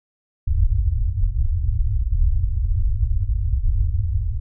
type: low-pass noise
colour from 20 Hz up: pink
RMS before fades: -19 dBFS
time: 0.47-4.4 s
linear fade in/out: 10 ms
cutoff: 110 Hz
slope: 96 dB/octave
effects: none